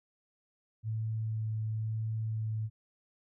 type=tone with vibrato; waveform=sine; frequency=110 Hz; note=A2; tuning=in tune; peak=-31 dBFS; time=0.83-2.7 s; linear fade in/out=50 ms; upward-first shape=sine; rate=0.97 Hz; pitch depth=10 cents each way; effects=none